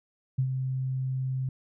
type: tone with ADSR envelope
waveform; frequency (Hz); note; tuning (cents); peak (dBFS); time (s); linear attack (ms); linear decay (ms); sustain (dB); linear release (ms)
sine; 130.81; C3; 0; -21; 0.38-1.49; 10; 77; -6; 3
effects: none